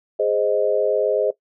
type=chord; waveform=sine; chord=Ab major; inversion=none; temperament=equal; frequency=415.3 / 523.3 / 622.3 Hz; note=Ab4 / C5 / Eb5; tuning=0 / 0 / 0 cents; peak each=-21 dBFS; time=0.19-1.31 s; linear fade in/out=10 ms; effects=noise-tail reverb RT60 0.1 s tail -17 dB re dry